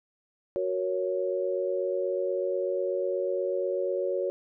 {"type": "chord", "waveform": "sine", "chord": "F# major", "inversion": "none", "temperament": "equal", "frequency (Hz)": [370, 466.2, 554.4], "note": ["F#4", "A#4", "C#5"], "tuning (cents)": [0, 0, 0], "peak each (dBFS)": [-30, -33, -29], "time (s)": [0.56, 4.3], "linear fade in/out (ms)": 0, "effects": []}